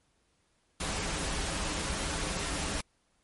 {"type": "noise with comb filter", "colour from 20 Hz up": "pink", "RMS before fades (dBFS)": -33, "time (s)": [0.8, 2.81], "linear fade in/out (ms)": 5, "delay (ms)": 8.4, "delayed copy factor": -0.5, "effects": ["pink hiss -72 dBFS RMS until 3.23 s", "MP3 48 kbps"]}